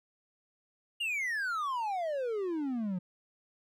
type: exponential sweep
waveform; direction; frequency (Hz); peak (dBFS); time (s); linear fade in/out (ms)
triangle; down; 2891 to 174.61; -29; 1-2.99; 10
effects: none